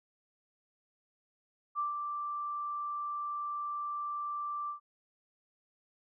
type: tone with ADSR envelope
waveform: sine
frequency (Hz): 1174.7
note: D6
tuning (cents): 0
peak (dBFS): -29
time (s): 1.75-4.8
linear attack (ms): 40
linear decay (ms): 140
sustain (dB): -5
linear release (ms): 110
effects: none